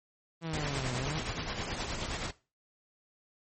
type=exponential two-way sweep; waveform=sawtooth; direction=down then up; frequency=168.5 to 121.6 to 168.5 Hz; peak=-30 dBFS; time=0.41-1.21 s; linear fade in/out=50 ms; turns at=0.96 s
type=noise with tremolo; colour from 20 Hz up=pink; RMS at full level=-34 dBFS; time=0.53-2.31 s; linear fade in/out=5 ms; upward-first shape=sine; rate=9.5 Hz; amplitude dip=45%
effects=noise-tail reverb RT60 0.3 s tail -18 dB re dry + MP3 32 kbps